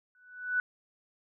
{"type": "tone with exponential growth", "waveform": "sine", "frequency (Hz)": 1487, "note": "F#6", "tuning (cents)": 8, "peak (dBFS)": -23, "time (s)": [0.15, 0.6], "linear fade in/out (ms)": 1, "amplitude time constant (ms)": 96, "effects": []}